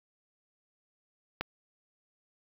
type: click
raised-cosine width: 0.3 ms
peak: -15 dBFS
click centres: 1.41 s
effects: low-pass 5000 Hz 12 dB/octave + 7-bit